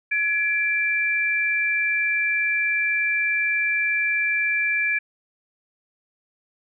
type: tone pair together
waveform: sine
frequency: 1685.6 / 2349 Hz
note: G#6 / D7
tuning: +25 / 0 cents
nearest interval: tritone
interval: 575 cents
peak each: -24 / -21 dBFS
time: 0.11-4.99 s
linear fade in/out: 10 ms
effects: none